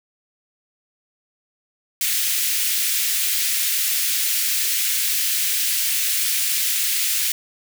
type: high-pass noise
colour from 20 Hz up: white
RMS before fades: -21 dBFS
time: 2.01-7.32 s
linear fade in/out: 2 ms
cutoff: 1900 Hz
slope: 24 dB/octave
effects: none